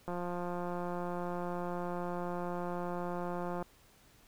click train, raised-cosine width 1 ms, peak -25 dBFS, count 625, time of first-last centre 0.08-3.625 s, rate 176 Hz, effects pink hiss -63 dBFS RMS until 4.27 s

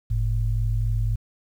sine tone pair together, 46.25 / 110 Hz, F#1 / A2, 0 / 0 cents, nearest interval octave + minor third, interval 1500 cents, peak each -23 dBFS, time 0.1-1.16 s, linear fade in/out 10 ms, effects 9-bit

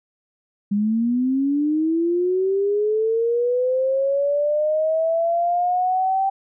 sine linear sweep, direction up, 199.7 to 781 Hz, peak -17 dBFS, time 0.71-6.3 s, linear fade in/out 10 ms, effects none

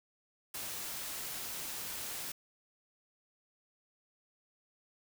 white noise, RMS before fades -41 dBFS, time 0.54-2.32 s, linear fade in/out 5 ms, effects none

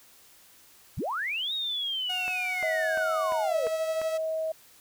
sine linear two-way sweep, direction up then down, 39.39 to 3797 to 442.4 Hz, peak -28 dBFS, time 0.97-3.68 s, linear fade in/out 10 ms, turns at 1.53 s
sawtooth tone with pitch glide, 734 to 650.2 Hz, F#5 to E5, -14 to -24 cents, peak -31 dBFS, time 2.09-4.18 s, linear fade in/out 10 ms, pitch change -210 cents, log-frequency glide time 3.41-3.55 s
click train, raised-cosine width 0.5 ms, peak -24 dBFS, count 6, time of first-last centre 2.28-4.016 s, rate 2.88 Hz
sine tone, 638 Hz, D#5, 43 cents sharp, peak -27 dBFS, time 2.63-4.52 s, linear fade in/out 5 ms
effects white hiss -56 dBFS RMS until 4.8 s

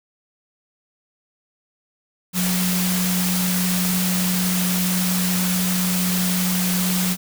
sine tone in noise, 182.2 Hz, F#3, 26 cents flat, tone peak -20 dBFS, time 2.33-7.17 s, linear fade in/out 50 ms, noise white, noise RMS -24 dBFS, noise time 2.33-7.17 s, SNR +1 dB, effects none

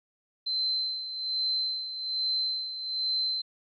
sine tone with tremolo, 4085 Hz, C8, 42 cents flat, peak -25 dBFS, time 0.46-3.42 s, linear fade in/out 10 ms, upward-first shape sine, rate 1.2 Hz, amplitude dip 65%, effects none

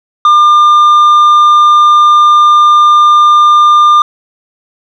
sine tone with tanh clipping, 1200 Hz, D6, 37 cents sharp, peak -3 dBFS, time 0.25-4.02 s, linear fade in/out 2 ms, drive 5 dB, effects none

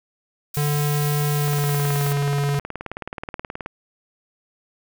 blue noise, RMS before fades -31 dBFS, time 0.54-2.13 s, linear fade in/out 5 ms
square tone with pitch glide, 146.8 to 142.37 Hz, D3 to C#3, 0 to +47 cents, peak -20 dBFS, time 0.57-2.59 s, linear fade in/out 0 ms, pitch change -53 cents, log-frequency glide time 1.32-2.06 s
click train, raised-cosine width 0.5 ms, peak -15 dBFS, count 42, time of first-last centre 1.48-3.661 s, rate 18.8 Hz
effects none

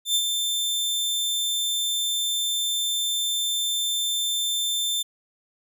sawtooth tone with ADSR envelope, 3560 Hz, A7, 20 cents sharp, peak -15 dBFS, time 0.05-5.03 s, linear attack 100 ms, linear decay 62 ms, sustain -5 dB, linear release 14 ms, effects none

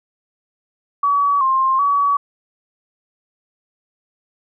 sine tone with pitch steps, 1137 / 1058 / 1135 Hz, C#6 / C6 / C#6, +44 / +19 / +41 cents, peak -13 dBFS, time 1.03-2.17 s, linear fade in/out 5 ms, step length 380 ms, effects none

